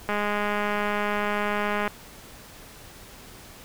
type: click train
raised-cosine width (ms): 0.5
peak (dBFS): -12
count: 371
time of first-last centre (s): 0.09-1.877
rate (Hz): 207
effects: pink hiss -46 dBFS RMS until 3.64 s